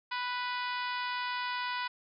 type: harmonic tone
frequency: 493.9 Hz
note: B4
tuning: in tune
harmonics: 2 / 3 / 4 / 5 / 6 / 7 / 8 / 9 / 10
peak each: -35 / -39 / -41 / -43 / -45 / -46 / -47 / -48 / -49 dBFS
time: 0.11-1.88 s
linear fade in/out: 10 ms
effects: none

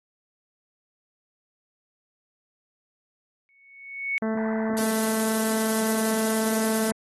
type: tone with exponential growth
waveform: sine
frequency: 2217 Hz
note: C#7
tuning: in tune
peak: -21 dBFS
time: 3.49-4.18 s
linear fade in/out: 0 ms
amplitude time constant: 150 ms
type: harmonic tone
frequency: 220.5 Hz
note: A3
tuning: 4 cents sharp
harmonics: 1 / 2 / 3 / 4 / 5 / 6 / 7 / 8 / 9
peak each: -25 / -31 / -32 / -39 / -41 / -43 / -41 / -45 / -45 dBFS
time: 4.22-6.92 s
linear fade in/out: 2 ms
type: noise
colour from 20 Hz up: blue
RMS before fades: -29 dBFS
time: 4.77-6.91 s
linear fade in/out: 0 ms
effects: AAC 32 kbps

